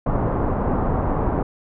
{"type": "low-pass noise", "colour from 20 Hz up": "pink", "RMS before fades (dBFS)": -21, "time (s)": [0.06, 1.43], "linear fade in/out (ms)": 5, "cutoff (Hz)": 1100, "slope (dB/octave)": 24, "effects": []}